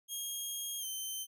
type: tone with pitch glide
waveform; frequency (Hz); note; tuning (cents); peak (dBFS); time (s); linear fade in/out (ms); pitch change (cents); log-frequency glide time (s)
10% pulse; 3253 to 3094; G#7 to G7; -37 to -23; -30; 0.08-1.27; 50; -86; 0.79-0.86
effects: none